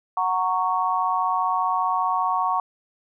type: chord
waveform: sine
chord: F# major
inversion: none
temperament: just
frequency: 740 / 925 / 1110 Hz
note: F#5 / A#5 / C#6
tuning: 0 / -14 / +2 cents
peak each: -25 / -25 / -23 dBFS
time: 0.17-2.6 s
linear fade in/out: 2 ms
effects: none